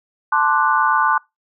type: chord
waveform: sine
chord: D dominant seventh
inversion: second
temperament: equal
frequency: 880 / 1046.5 / 1174.7 / 1480 Hz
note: A5 / C6 / D6 / F#6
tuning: 0 / 0 / 0 / 0 cents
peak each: -19 dBFS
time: 0.32-1.18 s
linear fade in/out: 5 ms
effects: noise-tail reverb RT60 0.2 s tail -24 dB re dry